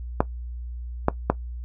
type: clicks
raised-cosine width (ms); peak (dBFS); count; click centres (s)
1; -3; 3; 0.205 / 1.084 / 1.3
effects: noise-tail reverb RT60 0.1 s tail -17 dB re dry + added 60 Hz sine -31 dBFS peak until 1.64 s